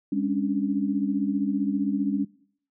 sine tone cluster, 202.6 / 274.8 / 290.1 Hz, G#3 / C#4 / D4, -43 / -15 / -21 cents, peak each -27 dBFS, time 0.12-2.25 s, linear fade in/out 5 ms, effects noise-tail reverb RT60 0.6 s tail -22 dB re dry

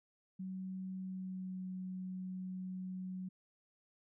sine tone with pitch glide, 187.8 to 185.43 Hz, F#3 to F#3, +26 to +4 cents, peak -40 dBFS, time 0.39-3.29 s, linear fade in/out 10 ms, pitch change -22 cents, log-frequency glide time 0.99-1.65 s, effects none

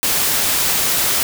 white noise, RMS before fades -17 dBFS, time 0.03-1.23 s, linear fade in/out 0 ms, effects none

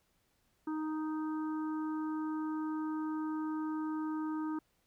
harmonic tone, 311.1 Hz, D#4, in tune, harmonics 1 / 3 / 4 / 5, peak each -34 / -45 / -47 / -54 dBFS, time 0.67-4.59 s, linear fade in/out 5 ms, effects pink hiss -75 dBFS RMS until 4.86 s

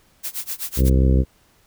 blue noise with tremolo, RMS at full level -26 dBFS, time 0.23-0.9 s, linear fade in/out 20 ms, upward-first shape sine, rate 7.9 Hz, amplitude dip 95%
harmonic tone, 65.41 Hz, C2, in tune, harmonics 1 / 2 / 3 / 4 / 5 / 6 / 7 / 8, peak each -14 / -20 / -24 / -26 / -28 / -30 / -31 / -32 dBFS, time 0.76-1.25 s, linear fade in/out 50 ms
effects pink hiss -58 dBFS RMS until 1.66 s

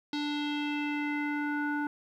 square tone with low-pass filter sweep, 293.7 Hz, D4, in tune, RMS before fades -32 dBFS, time 0.13-1.87 s, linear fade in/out 2 ms, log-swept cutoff 4200 to 1300 Hz, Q 3.7, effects 11-bit

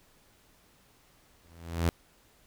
sawtooth tone with exponential growth, 83.9 Hz, E2, 31 cents sharp, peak -18 dBFS, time 1.43-1.89 s, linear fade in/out 0 ms, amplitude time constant 98 ms, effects pink hiss -63 dBFS RMS until 2.46 s

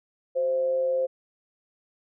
sine tone with amplitude modulation, 523 Hz, C5, 1 cent flat, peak -20 dBFS, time 0.35-1.07 s, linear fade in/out 20 ms, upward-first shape sine, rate 148 Hz, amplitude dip 40%, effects none

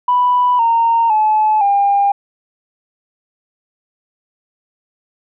sine tone with pitch steps, 987.8 / 921.6 / 859.9 / 802.3 Hz, B5 / A#5 / A5 / G5, 0 / -20 / -40 / +40 cents, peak -9 dBFS, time 0.08-2.12 s, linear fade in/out 5 ms, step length 510 ms, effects tanh soft clip ceiling -5 dBFS

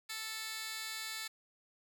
15% pulse tone with high-pass filter, 440 Hz, A4, in tune, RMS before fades -42 dBFS, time 0.09-1.28 s, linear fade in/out 10 ms, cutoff 2700 Hz, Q 1.5, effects none

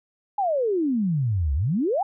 sine exponential two-way sweep, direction down then up, 843 to 65.8 to 843 Hz, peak -20 dBFS, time 0.38-2.03 s, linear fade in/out 5 ms, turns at 1.54 s, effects none

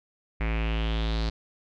square tone with low-pass filter sweep, 55.2 Hz, A1, 6 cents sharp, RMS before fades -27 dBFS, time 0.4-1.3 s, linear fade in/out 10 ms, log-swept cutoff 2200 to 4400 Hz, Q 4.4, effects none

